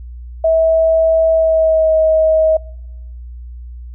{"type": "tone with pitch glide", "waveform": "sine", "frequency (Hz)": [648, 634.3], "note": ["E5", "D#5"], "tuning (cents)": [-30, 33], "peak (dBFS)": -9, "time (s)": [0.44, 2.57], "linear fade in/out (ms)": 5, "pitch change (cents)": -37, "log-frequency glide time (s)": [1.32, 1.94], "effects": ["noise-tail reverb RT60 0.9 s tail -25 dB re dry", "added 60 Hz sine -28 dBFS peak until 3.94 s"]}